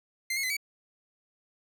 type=tone with pitch steps; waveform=sawtooth; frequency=2088 / 2175 / 2034 / 2271 Hz; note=C7 / C#7 / C7 / C#7; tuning=-4 / -33 / -50 / +41 cents; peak=-25 dBFS; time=0.3-0.568 s; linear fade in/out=5 ms; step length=67 ms; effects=none